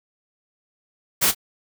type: noise with echo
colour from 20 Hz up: white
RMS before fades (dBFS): -18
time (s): 1.21-1.32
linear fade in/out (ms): 20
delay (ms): 28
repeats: 1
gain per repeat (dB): -14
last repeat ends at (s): 1.348
effects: none